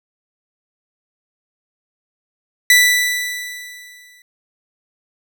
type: tone with exponential decay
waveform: sawtooth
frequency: 1975.5 Hz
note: B6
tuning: in tune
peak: -3 dBFS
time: 2.7-4.22 s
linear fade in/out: 2 ms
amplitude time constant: 330 ms
effects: none